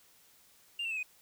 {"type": "tone with pitch steps", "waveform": "sine", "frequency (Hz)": [2796, 2693, 2594, 2498], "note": ["F7", "E7", "E7", "D#7"], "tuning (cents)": [1, 36, -28, 6], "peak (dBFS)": -31, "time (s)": [0.79, 1.03], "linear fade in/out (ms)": 5, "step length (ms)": 60, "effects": ["tanh soft clip ceiling -31 dBFS", "white hiss -63 dBFS RMS until 1.21 s"]}